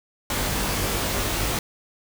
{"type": "noise with comb filter", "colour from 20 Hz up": "pink", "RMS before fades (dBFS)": -25, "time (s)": [0.3, 1.59], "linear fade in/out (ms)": 2, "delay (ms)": 20, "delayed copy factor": 0.8, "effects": []}